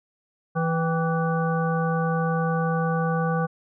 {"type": "harmonic tone with a mistuned harmonic", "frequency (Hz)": 164.81, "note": "E3", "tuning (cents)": 0, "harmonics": [1, 3, 5, 7, 9], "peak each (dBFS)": [-23, -28, -30, -31, -33], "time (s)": [0.55, 3.47], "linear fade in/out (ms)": 20, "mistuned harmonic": 5, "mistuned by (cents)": -81, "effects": []}